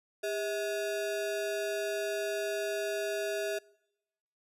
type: ring-modulated tone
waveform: square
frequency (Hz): 524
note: C5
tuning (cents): +2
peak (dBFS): -29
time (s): 0.23-3.59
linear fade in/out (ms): 10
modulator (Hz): 120
effects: noise-tail reverb RT60 0.9 s tail -25 dB re dry + resampled to 32000 Hz